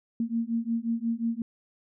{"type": "beating tone pair", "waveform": "sine", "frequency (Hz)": [227.8, 233.4], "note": ["A#3", "A#3"], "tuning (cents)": [-40, 2], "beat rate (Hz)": 5.6, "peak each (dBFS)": -29, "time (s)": [0.2, 1.42], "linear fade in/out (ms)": 2, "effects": []}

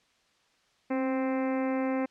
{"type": "harmonic tone with a mistuned harmonic", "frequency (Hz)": 261.6, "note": "C4", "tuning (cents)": 0, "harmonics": [1, 2, 3, 4, 5, 6, 7, 8, 9, 10], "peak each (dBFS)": [-28, -32, -38, -41, -46, -47, -47, -44, -50, -52], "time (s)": [0.9, 2.06], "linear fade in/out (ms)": 10, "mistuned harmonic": 1, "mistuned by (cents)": 28, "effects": ["white hiss -67 dBFS RMS until 2.1 s", "low-pass 5000 Hz 12 dB/octave"]}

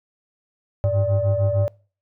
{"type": "tone cluster", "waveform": "sine", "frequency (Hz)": [98.1, 104.7, 583], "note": ["G2", "G#2", "D5"], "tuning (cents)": [2, 15, -13], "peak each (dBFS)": -20, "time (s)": [0.84, 1.68], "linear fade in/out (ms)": 0, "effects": ["noise-tail reverb RT60 0.4 s tail -25 dB re dry", "tanh soft clip ceiling -12 dBFS"]}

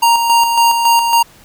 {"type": "tone with tremolo", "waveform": "square", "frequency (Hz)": 932.3, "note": "A#5", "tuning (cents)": 0, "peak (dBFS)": -8, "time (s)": [0.02, 1.23], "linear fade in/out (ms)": 10, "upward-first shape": "square", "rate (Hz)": 3.6, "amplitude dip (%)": 45, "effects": ["pink hiss -44 dBFS RMS until 1.44 s"]}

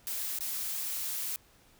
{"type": "noise with dropouts", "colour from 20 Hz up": "blue", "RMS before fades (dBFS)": -35, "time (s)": [0.07, 1.36], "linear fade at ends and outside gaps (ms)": 0, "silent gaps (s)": [0.387, 0.407], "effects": ["pink hiss -62 dBFS RMS until 1.79 s"]}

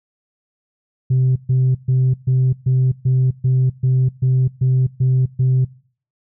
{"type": "tone bursts", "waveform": "sine", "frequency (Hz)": 129.3, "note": "C3", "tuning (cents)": -20, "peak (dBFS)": -10, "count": 12, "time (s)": [1.1, 5.65], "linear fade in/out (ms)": 10, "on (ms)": 260, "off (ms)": 130, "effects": ["noise-tail reverb RT60 0.5 s tail -23 dB re dry", "tanh soft clip ceiling -10 dBFS"]}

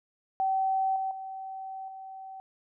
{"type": "tone with level steps", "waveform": "sine", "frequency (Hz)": 767, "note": "G5", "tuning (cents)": -38, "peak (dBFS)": [-24, -28, -36, -40], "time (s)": [0.4, 2.4], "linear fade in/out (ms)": 0, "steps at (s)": [0.96, 1.11, 1.88], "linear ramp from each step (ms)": 2, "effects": []}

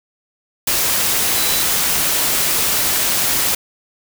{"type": "tone in noise", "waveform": "sine", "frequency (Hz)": 3973, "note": "B7", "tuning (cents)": 10, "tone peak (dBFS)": -25, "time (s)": [1.36, 1.63], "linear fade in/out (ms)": 5, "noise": "white", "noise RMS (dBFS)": -17, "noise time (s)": [0.67, 3.55], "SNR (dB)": -11, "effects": []}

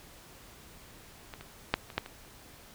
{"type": "clicks", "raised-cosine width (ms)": 0.3, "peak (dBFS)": [-26, -28, -8, -28, -12, -27], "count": 6, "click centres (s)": [1.338, 1.41, 1.74, 1.902, 1.98, 2.061], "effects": ["pink hiss -53 dBFS RMS until 2.74 s"]}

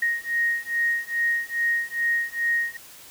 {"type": "beating tone pair", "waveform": "sine", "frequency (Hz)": [1868, 1870.4], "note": ["A#6", "A#6"], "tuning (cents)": [3, 5], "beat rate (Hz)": 2.4, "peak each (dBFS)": -25, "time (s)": [0.02, 2.77], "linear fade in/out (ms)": 5, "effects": ["white hiss -46 dBFS RMS until 3.1 s"]}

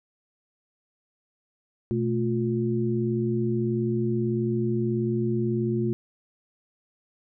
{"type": "tone cluster", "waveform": "sine", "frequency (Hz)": [122.2, 220.6, 353.8], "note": ["B2", "A3", "F4"], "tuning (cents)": [-18, 5, 23], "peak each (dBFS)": -27, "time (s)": [1.91, 5.93], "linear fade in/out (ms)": 0, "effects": []}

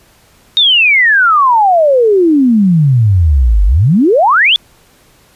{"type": "exponential two-way sweep", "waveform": "sine", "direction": "down then up", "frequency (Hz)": [3753, 46.25, 3565], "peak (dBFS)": -5, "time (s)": [0.57, 4.56], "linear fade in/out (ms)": 0, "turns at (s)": 3.65, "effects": ["pink hiss -47 dBFS RMS until 5.35 s", "resampled to 32000 Hz"]}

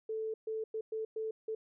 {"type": "tone bursts at uneven times", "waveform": "sine", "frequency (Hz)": 440, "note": "A4", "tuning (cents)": 0, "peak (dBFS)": -34, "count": 6, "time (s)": [[0.09, 0.34], [0.47, 0.64], [0.74, 0.81], [0.92, 1.05], [1.16, 1.31], [1.48, 1.55]], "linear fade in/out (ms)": 5, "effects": []}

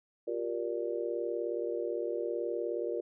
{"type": "chord", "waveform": "sine", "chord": "G minor seventh", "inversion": "third", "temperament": "just", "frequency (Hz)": [352.8, 392, 470.4, 588], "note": ["F4", "G4", "Bb4", "D5"], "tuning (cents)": [18, 0, 16, 2], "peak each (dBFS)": [-36, -40, -35, -39], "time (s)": [0.27, 3.01], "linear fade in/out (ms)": 10, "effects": []}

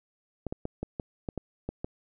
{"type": "clicks", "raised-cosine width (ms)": 2, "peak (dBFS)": -19, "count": 9, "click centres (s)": [0.467, 0.525, 0.654, 0.83, 0.998, 1.288, 1.377, 1.69, 1.845], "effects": []}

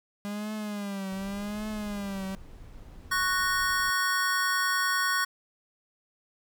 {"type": "tone with vibrato", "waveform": "45% pulse", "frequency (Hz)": 202.7, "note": "G#3", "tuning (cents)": -42, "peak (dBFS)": -32, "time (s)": [0.25, 2.35], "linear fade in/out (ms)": 0, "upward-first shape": "triangle", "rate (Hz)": 0.87, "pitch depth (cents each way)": 110}
{"type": "noise", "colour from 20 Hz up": "brown", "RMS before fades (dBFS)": -46, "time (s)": [1.12, 3.9], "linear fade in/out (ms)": 0}
{"type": "chord", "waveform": "square", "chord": "F# major", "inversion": "second", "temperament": "just", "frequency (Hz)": [1110, 1480, 1850], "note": ["C#6", "F#6", "A#6"], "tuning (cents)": [2, 0, -14], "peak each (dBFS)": [-30, -29, -31], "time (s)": [3.11, 5.25], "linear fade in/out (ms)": 10}
{"effects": []}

